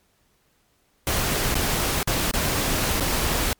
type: noise with dropouts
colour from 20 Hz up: pink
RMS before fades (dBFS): -23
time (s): 1.07-3.53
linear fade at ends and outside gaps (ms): 1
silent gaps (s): 1.544-1.553 / 2.03-2.074 / 2.312-2.337 / 2.999-3.006
effects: pink hiss -65 dBFS RMS until 3.59 s + MP3 96 kbps